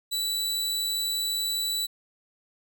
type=tone; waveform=sawtooth; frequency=3951 Hz; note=B7; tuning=in tune; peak=-23 dBFS; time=0.11-1.87 s; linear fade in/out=20 ms; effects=none